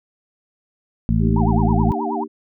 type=harmonic tone; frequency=55 Hz; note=A1; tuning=in tune; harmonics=1 / 2 / 3 / 4; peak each=-20 / -20 / -20 / -20 dBFS; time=1.09-1.92 s; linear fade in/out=0 ms
type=chord; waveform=sine; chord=Eb major; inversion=second; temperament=equal with one note detuned; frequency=233.1 / 305.1 / 392 Hz; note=Bb3 / Eb4 / G4; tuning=0 / -34 / 0 cents; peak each=-27 dBFS; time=1.19-2.28 s; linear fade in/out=50 ms
type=tone with vibrato; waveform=sine; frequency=826 Hz; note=G#5; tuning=10 cents flat; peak=-23 dBFS; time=1.36-2.24 s; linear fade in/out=5 ms; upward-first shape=sine; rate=9.4 Hz; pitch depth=290 cents each way
effects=none